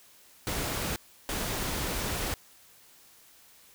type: noise bursts at uneven times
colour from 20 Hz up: pink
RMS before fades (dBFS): -32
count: 2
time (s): 0.47-0.96 / 1.29-2.34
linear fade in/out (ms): 0
effects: white hiss -57 dBFS RMS until 3.74 s